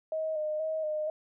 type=tone with vibrato; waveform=sine; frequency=622.3 Hz; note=D#5; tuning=in tune; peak=-29 dBFS; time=0.12-1.1 s; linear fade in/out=2 ms; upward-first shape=square; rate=2.1 Hz; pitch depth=28 cents each way; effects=none